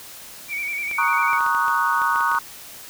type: tone with vibrato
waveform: sine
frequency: 2294 Hz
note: D7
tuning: 41 cents flat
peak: -24 dBFS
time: 0.48-1.4 s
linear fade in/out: 50 ms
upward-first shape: square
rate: 10 Hz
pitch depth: 42 cents each way
type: clicks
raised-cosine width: 0.3 ms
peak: -19 dBFS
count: 11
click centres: 0.913 / 1.332 / 1.407 / 1.464 / 1.549 / 1.682 / 2.018 / 2.159 / 2.207 / 2.316 / 2.349 s
type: chord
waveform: sine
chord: D# minor seventh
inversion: second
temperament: equal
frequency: 932.3 / 1108.7 / 1244.5 / 1480 Hz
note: A#5 / C#6 / D#6 / F#6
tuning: 0 / 0 / 0 / 0 cents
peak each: -23 dBFS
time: 0.98-2.39 s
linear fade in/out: 5 ms
effects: white hiss -40 dBFS RMS until 2.89 s